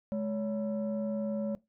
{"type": "tone pair together", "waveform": "sine", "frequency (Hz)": [211.5, 562.7], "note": ["G#3", "C#5"], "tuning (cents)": [32, 26], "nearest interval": "octave + perfect fourth", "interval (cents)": 1694, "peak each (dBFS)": [-30, -33], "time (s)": [0.12, 1.55], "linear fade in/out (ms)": 0, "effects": ["noise-tail reverb RT60 0.2 s tail -21 dB re dry", "tanh soft clip ceiling -26 dBFS"]}